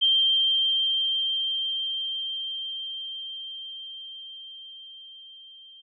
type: tone with level ramp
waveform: sine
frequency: 3157 Hz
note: G7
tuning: 12 cents sharp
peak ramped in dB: -17 to -46 dBFS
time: 0.01-5.82 s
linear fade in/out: 20 ms
effects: none